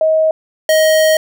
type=tone pair in turn; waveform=sine / square; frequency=633 / 628.6 Hz; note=D#5 / D#5; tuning=+30 / +18 cents; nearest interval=unison; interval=12 cents; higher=first; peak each=-9 dBFS; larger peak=neither; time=0.01-0.31 / 0.69-1.17 s; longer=second; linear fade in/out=2 ms; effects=none